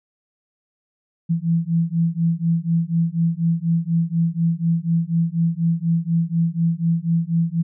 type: beating tone pair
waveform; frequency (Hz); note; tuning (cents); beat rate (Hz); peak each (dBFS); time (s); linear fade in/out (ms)
sine; 164.81 / 168.91; E3 / E3; 0 / +43; 4.1; -20; 1.29-7.63; 20
effects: none